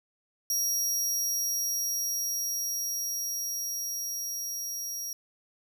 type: tone with level ramp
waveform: sawtooth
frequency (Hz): 5660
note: F8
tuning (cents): +22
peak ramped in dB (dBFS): -23 to -31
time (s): 0.5-5.13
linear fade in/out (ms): 2
effects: none